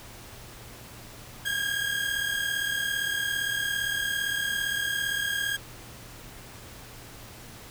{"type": "tone pair together", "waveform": "30% pulse", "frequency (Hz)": [1607.4, 1645], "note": ["G6", "G#6"], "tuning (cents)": [43, -17], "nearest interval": "unison", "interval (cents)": 40, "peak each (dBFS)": -27, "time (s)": [1.45, 5.57], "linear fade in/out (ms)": 10, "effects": ["added 117 Hz sine -51 dBFS peak until 7.7 s", "pink hiss -46 dBFS RMS until 7.7 s"]}